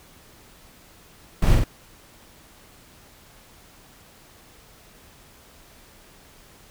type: noise with echo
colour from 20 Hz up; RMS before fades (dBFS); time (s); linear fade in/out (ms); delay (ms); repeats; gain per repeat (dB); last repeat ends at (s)
brown; -18; 1.42-1.55; 5; 46; 2; -2; 1.642
effects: pink hiss -51 dBFS RMS until 6.7 s